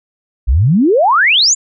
sine exponential sweep, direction up, 52.7 to 7459 Hz, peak -7 dBFS, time 0.47-1.55 s, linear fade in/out 20 ms, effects none

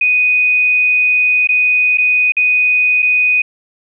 sine tone with dropouts, 2489 Hz, D#7, in tune, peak -9 dBFS, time 0.01-3.42 s, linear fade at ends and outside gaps 5 ms, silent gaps 1.473-1.489 / 1.974-1.982 / 2.321-2.367 / 3.022-3.026 s, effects none

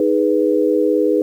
sine chord, G# minor, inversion second, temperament equal, 311.1 / 415.3 / 493.9 Hz, D#4 / G#4 / B4, 0 / 0 / 0 cents, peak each -17 dBFS, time 0-1.22 s, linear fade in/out 2 ms, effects 8-bit

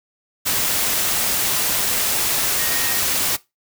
sine tone in noise, 1864.7 Hz, A#6, in tune, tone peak -30 dBFS, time 2.58-3 s, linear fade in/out 20 ms, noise white, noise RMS -20 dBFS, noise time 0.45-3.37 s, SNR -13 dB, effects noise-tail reverb RT60 0.2 s tail -19 dB re dry

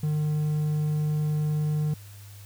triangle tone, 151.6 Hz, D#3, 45 cents flat, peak -21 dBFS, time 0.03-1.94 s, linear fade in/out 5 ms, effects added 101 Hz sine -43 dBFS peak until 2.45 s + white hiss -52 dBFS RMS until 2.45 s

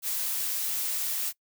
blue noise, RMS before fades -30 dBFS, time 0.02-1.33 s, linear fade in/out 50 ms, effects noise-tail reverb RT60 0.1 s tail -22 dB re dry

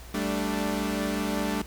sawtooth chord, G suspended second, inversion none, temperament equal with one note detuned, 194.87 / 220 / 293.7 Hz, G3 / A3 / D4, -10 / 0 / 0 cents, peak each -27 dBFS, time 0.14-1.62 s, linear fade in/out 5 ms, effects added 60 Hz sine -42 dBFS peak until 1.66 s + pink hiss -48 dBFS RMS until 1.66 s

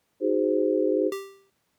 sine chord, Ab dominant seventh, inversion second, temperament just, 311.5 / 373.8 / 415.3 / 519.1 Hz, Eb4 / Gb4 / Ab4 / C5, +2 / +18 / 0 / -14 cents, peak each -26 dBFS, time 0.2-1.12 s, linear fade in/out 50 ms
square tone with exponential decay, 392 Hz, G4, in tune, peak -27 dBFS, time 1.12-1.5 s, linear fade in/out 2 ms, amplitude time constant 81 ms
effects pink hiss -72 dBFS RMS until 1.78 s + high-pass 100 Hz 12 dB/octave

